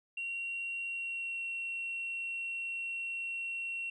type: tone with pitch glide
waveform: sine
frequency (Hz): 2748 to 2729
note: F7 to F7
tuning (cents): -29 to -41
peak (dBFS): -34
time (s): 0.17-3.9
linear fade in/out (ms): 5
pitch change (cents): -12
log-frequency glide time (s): 0.86-1.42
effects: tanh soft clip ceiling -31 dBFS